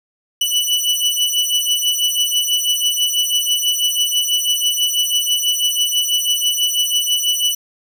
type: beating tone pair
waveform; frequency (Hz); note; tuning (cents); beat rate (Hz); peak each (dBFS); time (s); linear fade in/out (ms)
sawtooth; 2960 / 2966.1; F#7 / F#7; 0 / +4; 6.1; -15; 0.41-7.55; 5
effects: none